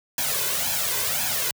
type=noise with flanger; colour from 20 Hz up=white; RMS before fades=-25 dBFS; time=0.18-1.51 s; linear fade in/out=2 ms; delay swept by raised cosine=1.2 to 2.01 ms; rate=1.9 Hz; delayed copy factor=+0.75; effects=high-pass 80 Hz 12 dB/octave